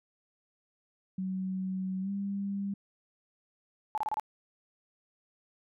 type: tone with pitch glide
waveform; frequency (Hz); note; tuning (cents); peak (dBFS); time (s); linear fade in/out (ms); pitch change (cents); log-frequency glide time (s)
sine; 188 to 198.83; F#3 to G3; +28 to +25; -31; 1.18-2.74; 5; +97; 2.01-2.1
type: tone bursts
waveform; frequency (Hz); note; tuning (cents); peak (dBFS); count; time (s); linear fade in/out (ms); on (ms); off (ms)
sine; 859; A5; -42; -28; 5; 3.95-4.197; 0; 27; 28
effects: none